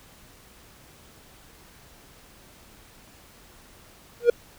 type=tone with exponential growth; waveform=triangle; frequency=476 Hz; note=A#4; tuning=36 cents sharp; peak=-7 dBFS; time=4.2-4.3 s; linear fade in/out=5 ms; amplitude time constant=20 ms; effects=pink hiss -52 dBFS RMS until 4.58 s